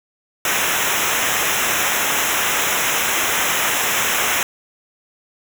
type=noise with comb filter; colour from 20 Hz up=pink; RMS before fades=-19 dBFS; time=0.45-4.43 s; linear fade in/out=2 ms; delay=0.22 ms; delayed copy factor=-1; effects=none